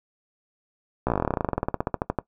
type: slowing click train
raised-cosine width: 1 ms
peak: -9 dBFS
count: 28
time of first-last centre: 1.07-2.187 s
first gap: 15 ms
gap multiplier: 1.07
effects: noise-tail reverb RT60 0.1 s tail -20 dB re dry